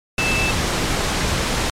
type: tone in noise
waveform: sine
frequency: 2637 Hz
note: E7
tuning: in tune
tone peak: -20 dBFS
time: 0.18-0.51 s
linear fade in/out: 2 ms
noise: pink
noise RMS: -20 dBFS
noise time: 0.18-1.7 s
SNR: -3 dB
effects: low-pass 8000 Hz 12 dB/octave + MP3 96 kbps